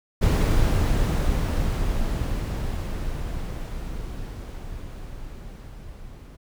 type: noise with level ramp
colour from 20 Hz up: brown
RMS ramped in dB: -17 to -42 dBFS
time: 0.21-6.37 s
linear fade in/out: 20 ms
effects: none